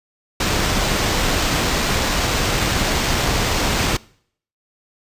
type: noise with sample-and-hold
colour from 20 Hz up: pink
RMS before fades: -19 dBFS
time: 0.4-3.97 s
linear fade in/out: 5 ms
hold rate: 11025 Hz
effects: noise-tail reverb RT60 0.6 s tail -23 dB re dry + resampled to 32000 Hz